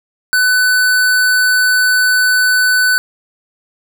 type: tone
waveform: square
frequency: 1500 Hz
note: F#6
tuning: 23 cents sharp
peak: -10 dBFS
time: 0.33-2.98 s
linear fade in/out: 0 ms
effects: none